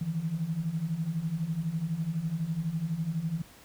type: beating tone pair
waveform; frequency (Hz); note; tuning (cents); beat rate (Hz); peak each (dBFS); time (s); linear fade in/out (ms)
sine; 154.5 / 166.5; D#3 / E3; -12 / +18; 12; -34 / -30; 0.01-3.42; 5
effects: pink hiss -54 dBFS RMS until 3.64 s